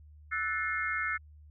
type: chord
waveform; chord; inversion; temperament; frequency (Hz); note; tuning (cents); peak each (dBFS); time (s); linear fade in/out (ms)
sine; F# half-diminished seventh; third; equal with one note detuned; 1318.5 / 1480 / 1760 / 2138; E6 / F#6 / A6 / C7; 0 / 0 / 0 / +37; -36 / -36 / -35 / -34; 0.31-1.18; 20
effects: added 75 Hz sine -51 dBFS peak until 1.5 s